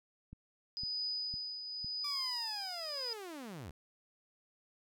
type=click train; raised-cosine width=5 ms; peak=-36 dBFS; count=4; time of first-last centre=0.33-1.845 s; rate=1.98 Hz
type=tone with tremolo; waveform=sine; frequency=4978 Hz; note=D#8; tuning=in tune; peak=-34 dBFS; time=0.77-3.13 s; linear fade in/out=0 ms; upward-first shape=triangle; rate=0.88 Hz; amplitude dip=60%
type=linear sweep; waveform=sawtooth; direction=down; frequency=1174.7 to 64.4 Hz; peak=-40 dBFS; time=2.04-3.71 s; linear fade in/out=5 ms
effects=none